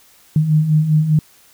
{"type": "beating tone pair", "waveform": "sine", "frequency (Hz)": [150.5, 155.5], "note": ["D3", "D#3"], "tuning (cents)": [43, -1], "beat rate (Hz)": 5, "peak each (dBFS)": [-19, -12], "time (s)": [0.36, 1.19], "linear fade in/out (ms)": 2, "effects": ["white hiss -50 dBFS RMS until 1.53 s"]}